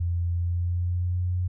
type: tone with pitch glide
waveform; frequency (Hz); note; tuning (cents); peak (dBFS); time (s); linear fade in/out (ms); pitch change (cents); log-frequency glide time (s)
sine; 86.3 to 90.22; F2 to F#2; -20 to -43; -23; 0-1.48; 10; +77; 0.34-1.37
effects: none